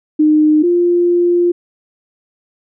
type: tone pair in turn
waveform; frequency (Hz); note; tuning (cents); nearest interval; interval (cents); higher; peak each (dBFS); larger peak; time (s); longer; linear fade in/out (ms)
sine; 305.8 / 349.5; D#4 / F4; -30 / +1; major second; 231; second; -7 / -9; first; 0.19-0.63 / 0.63-1.52; second; 10
effects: none